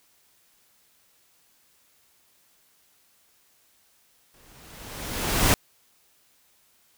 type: noise with exponential growth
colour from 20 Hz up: pink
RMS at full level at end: -18 dBFS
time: 4.34-5.54 s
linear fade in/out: 0 ms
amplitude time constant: 260 ms
effects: white hiss -63 dBFS RMS until 6.97 s